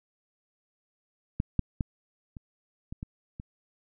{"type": "clicks", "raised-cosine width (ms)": 5, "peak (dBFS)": [-14, -11, -15, -29, -25, -23, -26], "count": 7, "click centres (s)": [1.401, 1.593, 1.808, 2.368, 2.925, 3.029, 3.399], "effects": []}